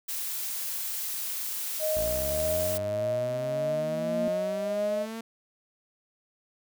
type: noise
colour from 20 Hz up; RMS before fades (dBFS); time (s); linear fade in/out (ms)
blue; -33; 0.08-2.78; 10
type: tone with tremolo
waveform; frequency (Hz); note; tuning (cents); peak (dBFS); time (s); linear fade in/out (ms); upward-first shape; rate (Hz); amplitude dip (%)
sine; 622.3; D#5; 0; -25; 1.79-5.07; 50; triangle; 1.7; 40
type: linear sweep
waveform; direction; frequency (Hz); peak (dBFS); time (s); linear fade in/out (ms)
sawtooth; up; 52.6 to 228.3; -31; 1.96-5.21; 5
type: tone with exponential growth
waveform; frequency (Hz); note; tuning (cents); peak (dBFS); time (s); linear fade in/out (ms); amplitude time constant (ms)
sine; 233.1; A#3; 0; -28; 2.67-4.28; 2; 350
effects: none